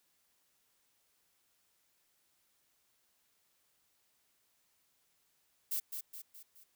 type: noise with echo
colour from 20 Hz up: violet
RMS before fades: -35 dBFS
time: 5.71-5.8 s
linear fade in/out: 10 ms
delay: 210 ms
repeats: 4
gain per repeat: -6 dB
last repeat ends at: 6.64 s
effects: white hiss -75 dBFS RMS until 6.75 s